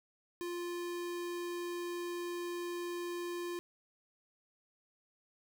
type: tone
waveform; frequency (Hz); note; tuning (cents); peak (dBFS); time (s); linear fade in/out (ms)
square; 349.2; F4; 0; -38; 0.41-3.59; 0
effects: none